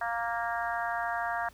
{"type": "harmonic tone", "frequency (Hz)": 233.1, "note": "A#3", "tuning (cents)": 0, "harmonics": [3, 4, 5, 6, 7, 8], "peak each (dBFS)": [-33, -36, -38, -39, -36, -42], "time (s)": [0.01, 1.49], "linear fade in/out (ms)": 5, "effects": ["added 60 Hz sine -57 dBFS peak until 1.53 s", "pink hiss -59 dBFS RMS until 1.53 s"]}